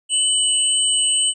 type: tone pair together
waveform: sine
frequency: 2980 / 8241 Hz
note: F#7 / C9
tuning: +12 / -27 cents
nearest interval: octave + tritone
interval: 1761 cents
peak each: -18 dBFS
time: 0.09-1.34 s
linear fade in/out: 50 ms
effects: none